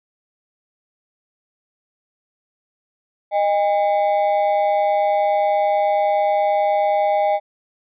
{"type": "ring-modulated tone", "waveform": "triangle", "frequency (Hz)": 713, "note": "F5", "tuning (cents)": 36, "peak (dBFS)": -10, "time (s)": [3.31, 7.4], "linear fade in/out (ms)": 50, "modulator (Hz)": 95.3, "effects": ["resampled to 8000 Hz"]}